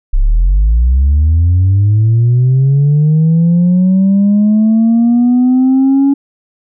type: linear sweep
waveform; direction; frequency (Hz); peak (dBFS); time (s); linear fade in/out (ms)
sine; up; 30.87 to 279.9; -4; 0.13-6.14; 10
effects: tanh soft clip ceiling -4 dBFS